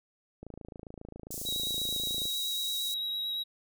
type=click train; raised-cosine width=2 ms; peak=-30 dBFS; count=51; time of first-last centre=0.43-2.255 s; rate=27.4 Hz
type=high-pass noise; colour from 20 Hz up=pink; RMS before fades=-39 dBFS; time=1.31-2.94 s; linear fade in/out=0 ms; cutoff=6300 Hz; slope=24 dB/octave
type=tone with vibrato; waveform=triangle; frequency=3844 Hz; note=B7; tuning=48 cents flat; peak=-30 dBFS; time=1.45-3.44 s; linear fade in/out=20 ms; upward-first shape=triangle; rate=8.9 Hz; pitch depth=17 cents each way
effects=none